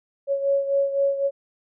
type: beating tone pair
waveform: sine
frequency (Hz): 554.4 / 558.3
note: C#5 / C#5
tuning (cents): 0 / +12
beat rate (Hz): 3.9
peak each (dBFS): -20 / -26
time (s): 0.27-1.31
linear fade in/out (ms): 50
effects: none